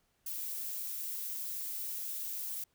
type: noise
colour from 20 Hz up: violet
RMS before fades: -39 dBFS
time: 0.26-2.64 s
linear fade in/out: 5 ms
effects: pink hiss -75 dBFS RMS until 2.74 s